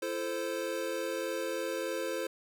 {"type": "chord", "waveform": "square", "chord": "A minor", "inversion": "second", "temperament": "equal with one note detuned", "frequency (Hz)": [338.3, 440, 523.3], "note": ["E4", "A4", "C5"], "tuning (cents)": [45, 0, 0], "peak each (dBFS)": [-39, -39, -36], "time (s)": [0.02, 2.27], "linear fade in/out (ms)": 5, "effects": []}